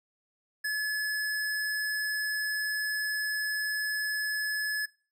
square tone, 1711 Hz, A6, 49 cents flat, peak -29 dBFS, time 0.64-4.86 s, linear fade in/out 10 ms, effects noise-tail reverb RT60 0.4 s tail -24 dB re dry

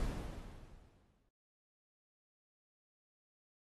brown noise with exponential decay, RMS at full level -36 dBFS, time 0-1.29 s, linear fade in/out 1 ms, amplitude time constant 280 ms, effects AAC 32 kbps

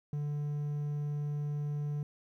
triangle tone, 146.83 Hz, D3, in tune, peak -30 dBFS, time 0.13-2.03 s, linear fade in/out 2 ms, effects 12-bit

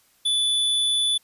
square tone, 3475 Hz, A7, 22 cents flat, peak -20 dBFS, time 0.25-1.18 s, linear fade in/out 10 ms, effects white hiss -61 dBFS RMS until 1.23 s + resampled to 32000 Hz

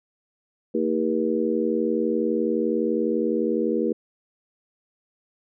harmonic tone with a mistuned harmonic, 79.9 Hz, D#2, 47 cents sharp, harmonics 3 / 4 / 5 / 6, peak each -26 / -26 / -26 / -26 dBFS, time 0.74-3.93 s, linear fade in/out 10 ms, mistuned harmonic 3, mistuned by -89 cents, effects none

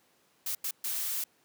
blue noise bursts at uneven times, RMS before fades -33 dBFS, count 3, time 0.46-0.55 / 0.64-0.71 / 0.84-1.24 s, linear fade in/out 5 ms, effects pink hiss -67 dBFS RMS until 1.44 s + high-pass 200 Hz 12 dB/octave

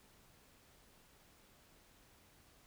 silence, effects pink hiss -66 dBFS RMS until 2.66 s

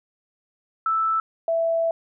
sine tone pair in turn, 1318.5 / 661.9 Hz, E6 / E5, 0 / +7 cents, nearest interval octave, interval 1193 cents, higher first, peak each -19 dBFS, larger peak neither, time 0.86-1.2 / 1.48-1.91 s, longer second, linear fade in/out 2 ms, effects none

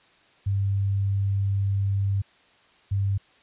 sine tone pair in turn, 98.8 / 98.8 Hz, G2 / G2, +14 / +14 cents, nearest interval unison, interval 0 cents, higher neither, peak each -21 dBFS, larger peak neither, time 0.46-2.22 / 2.91-3.18 s, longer first, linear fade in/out 10 ms, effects white hiss -58 dBFS RMS until 3.42 s + resampled to 8000 Hz

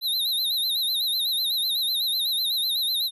square tone with vibrato, 3877 Hz, B7, 33 cents flat, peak -23 dBFS, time 0.01-3.11 s, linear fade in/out 50 ms, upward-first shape sine, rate 8 Hz, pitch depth 110 cents each way, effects none

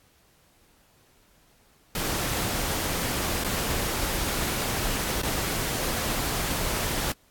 pink noise with dropouts, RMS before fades -28 dBFS, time 1.95-7.12 s, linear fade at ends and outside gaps 2 ms, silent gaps 3.438-3.445 / 5.217-5.232 s, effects pink hiss -61 dBFS RMS until 7.3 s + AAC 64 kbps

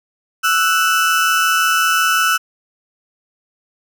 35% pulse tone pair together, 1318 / 1483.5 Hz, E6 / F#6, -1 / +4 cents, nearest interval major second, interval 205 cents, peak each -14 dBFS, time 0.43-2.38 s, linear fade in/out 20 ms, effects none

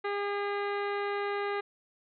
harmonic tone with a mistuned harmonic, 405.5 Hz, G#4, 41 cents flat, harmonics 1 / 2 / 3 / 4 / 5 / 6 / 7 / 8 / 9 / 10, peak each -32 / -37 / -38 / -41 / -41 / -48 / -51 / -56 / -53 / -56 dBFS, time 0.04-1.61 s, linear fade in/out 10 ms, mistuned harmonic 9, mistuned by +48 cents, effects none

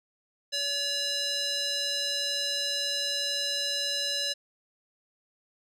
square tone with band-pass filter, 569 Hz, C#5, 45 cents sharp, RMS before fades -30 dBFS, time 0.52-4.34 s, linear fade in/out 20 ms, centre 4500 Hz, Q 2.9, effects none

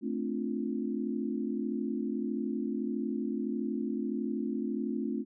sine chord, D minor seventh, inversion second, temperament equal, 220 / 261.6 / 293.7 / 349.2 Hz, A3 / C4 / D4 / F4, 0 / 0 / 0 / 0 cents, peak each -34 / -35 / -38 / -38 dBFS, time 0.01-5.25 s, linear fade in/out 50 ms, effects none

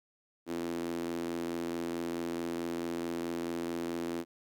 sawtooth tone with high-pass filter, 84.6 Hz, E2, 45 cents sharp, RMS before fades -36 dBFS, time 0.46-4.25 s, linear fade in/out 50 ms, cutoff 300 Hz, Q 4.7, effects none

